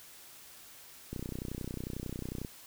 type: click train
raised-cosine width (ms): 3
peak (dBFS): -25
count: 42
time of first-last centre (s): 1.13-2.448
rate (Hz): 31.1
effects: white hiss -53 dBFS RMS until 2.66 s